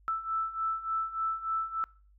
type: beating tone pair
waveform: sine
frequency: 1318.5 / 1321.9 Hz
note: E6 / E6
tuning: 0 / +4 cents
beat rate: 3.4 Hz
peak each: -35 / -31 dBFS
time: 0.08-1.84 s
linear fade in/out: 0 ms
effects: noise-tail reverb RT60 0.4 s tail -24 dB re dry + added 50 Hz sine -58 dBFS peak until 2.18 s